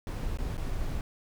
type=noise with dropouts; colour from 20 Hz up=brown; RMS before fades=-32 dBFS; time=0.07-1.01 s; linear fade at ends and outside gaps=1 ms; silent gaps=0.373-0.386 / 0.57-0.578 s; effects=none

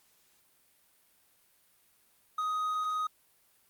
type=tone; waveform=triangle; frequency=1252 Hz; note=D#6; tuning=10 cents sharp; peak=-27 dBFS; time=2.38-3.07 s; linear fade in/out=5 ms; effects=white hiss -67 dBFS RMS until 3.69 s + Opus 48 kbps

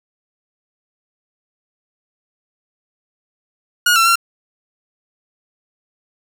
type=tone with pitch steps; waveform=sawtooth; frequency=1440 / 1346 / 1369 Hz; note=F#6 / E6 / F6; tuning=-47 / +36 / -35 cents; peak=-7 dBFS; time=3.86-4.157 s; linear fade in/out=5 ms; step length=99 ms; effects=7-bit

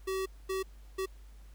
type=tone bursts at uneven times; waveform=square; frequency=381.2 Hz; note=G4; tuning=48 cents flat; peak=-32 dBFS; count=3; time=0.07-0.26 / 0.49-0.63 / 0.98-1.06 s; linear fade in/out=10 ms; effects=added 50 Hz sine -49 dBFS peak until 1.54 s + pink hiss -65 dBFS RMS until 1.54 s

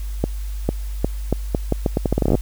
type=accelerating click train; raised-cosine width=2 ms; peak=-4 dBFS; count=19; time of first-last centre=0.24-2.352 s; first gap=450 ms; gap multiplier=0.79; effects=added 50 Hz sine -24 dBFS peak until 2.41 s + white hiss -45 dBFS RMS until 2.41 s

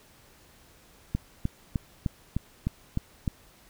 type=click train; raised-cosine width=5 ms; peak=-14 dBFS; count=8; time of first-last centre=1.15-3.278 s; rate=3.29 Hz; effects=pink hiss -57 dBFS RMS until 3.69 s

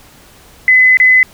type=tone with dropouts; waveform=sine; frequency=2021 Hz; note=B6; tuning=39 cents sharp; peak=-4 dBFS; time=0.68-1.23 s; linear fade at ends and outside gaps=1 ms; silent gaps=0.971-1 s; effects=pink hiss -42 dBFS RMS until 1.33 s

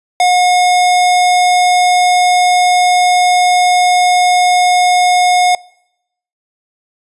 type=tone; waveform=square; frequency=722 Hz; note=F#5; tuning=43 cents flat; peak=-8 dBFS; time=0.2-5.55 s; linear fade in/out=2 ms; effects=noise-tail reverb RT60 0.8 s tail -24 dB re dry + resampled to 24000 Hz

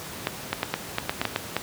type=clicks; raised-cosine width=0.3 ms; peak=-7 dBFS; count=10; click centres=0.271 / 0.53 / 0.631 / 0.74 / 0.984 / 1.095 / 1.215 / 1.253 / 1.361 / 1.566 s; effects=pink hiss -37 dBFS RMS until 1.62 s + high-pass 100 Hz 12 dB/octave

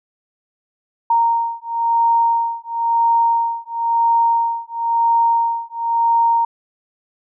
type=beating tone pair; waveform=sine; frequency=927 / 927.98 Hz; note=A#5 / A#5; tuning=-10 / -8 cents; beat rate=0.98 Hz; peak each=-17 dBFS; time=1.1-6.45 s; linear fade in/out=5 ms; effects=none

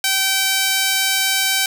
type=tone with high-pass filter; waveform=sawtooth; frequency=772 Hz; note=G5; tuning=27 cents flat; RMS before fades=-18 dBFS; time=0.04-1.66 s; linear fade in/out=2 ms; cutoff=2300 Hz; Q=0.67; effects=none

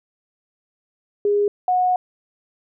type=tone pair in turn; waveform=sine; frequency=410 / 730.5 Hz; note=G#4 / F#5; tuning=-22 / -22 cents; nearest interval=minor seventh; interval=1000 cents; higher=second; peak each=-15 dBFS; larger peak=neither; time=1.25-1.48 / 1.68-1.96 s; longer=second; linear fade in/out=2 ms; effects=none

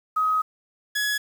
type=tone pair in turn; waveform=sine / sawtooth; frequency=1264 / 1686.3 Hz; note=D#6 / G#6; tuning=+27 / +26 cents; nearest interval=perfect fourth; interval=499 cents; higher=second; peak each=-19 dBFS; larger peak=neither; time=0.16-0.42 / 0.95-1.18 s; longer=first; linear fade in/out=10 ms; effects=8-bit

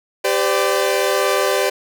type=chord; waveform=sawtooth; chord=G suspended fourth; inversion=none; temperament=equal with one note detuned; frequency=392 / 510.4 / 587.3 Hz; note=G4 / C5 / D5; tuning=0 / -43 / 0 cents; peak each=-16 dBFS; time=0.24-1.7 s; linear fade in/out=10 ms; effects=none

